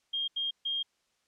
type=tone bursts at uneven times; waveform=sine; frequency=3222 Hz; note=G7; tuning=47 cents sharp; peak=-29 dBFS; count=3; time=0.13-0.28 / 0.36-0.51 / 0.65-0.83 s; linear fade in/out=10 ms; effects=white hiss -74 dBFS RMS until 1.27 s + low-pass 7000 Hz 12 dB/octave